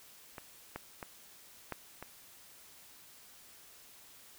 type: clicks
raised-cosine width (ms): 0.5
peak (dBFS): -28 / -24 / -26 / -22 / -28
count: 5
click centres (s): 0.382 / 0.76 / 1.028 / 1.723 / 2.026
effects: white hiss -57 dBFS RMS until 4.38 s